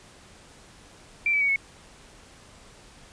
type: tone with pitch steps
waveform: sine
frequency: 2349 / 2298 / 2248 / 2199 Hz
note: D7 / D7 / C#7 / C#7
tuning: 0 / -38 / +24 / -14 cents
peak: -20 dBFS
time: 1.26-1.56 s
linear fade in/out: 2 ms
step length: 75 ms
effects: pink hiss -51 dBFS RMS until 3.12 s + resampled to 22050 Hz